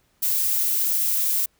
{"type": "noise", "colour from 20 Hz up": "violet", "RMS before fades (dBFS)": -22, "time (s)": [0.22, 1.46], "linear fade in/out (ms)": 10, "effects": ["pink hiss -65 dBFS RMS until 1.59 s"]}